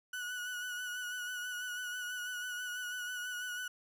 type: tone with vibrato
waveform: 35% pulse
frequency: 1473 Hz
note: F#6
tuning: 8 cents flat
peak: -36 dBFS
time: 0.13-3.68 s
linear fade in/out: 5 ms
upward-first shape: sine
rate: 6.1 Hz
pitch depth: 31 cents each way
effects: none